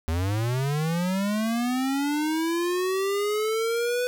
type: linear sweep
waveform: square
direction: up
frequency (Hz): 77.78 to 498.6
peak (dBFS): -24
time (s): 0.08-4.07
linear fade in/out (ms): 0
effects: none